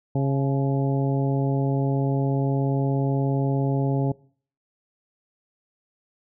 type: harmonic tone with a mistuned harmonic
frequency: 136.9 Hz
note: C#3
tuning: 21 cents flat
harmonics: 1 / 2 / 3 / 4 / 5 / 6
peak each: -21 / -27 / -31 / -33 / -35 / -37 dBFS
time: 0.15-4.12 s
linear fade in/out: 5 ms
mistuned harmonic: 6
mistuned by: +58 cents
effects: noise-tail reverb RT60 0.5 s tail -22 dB re dry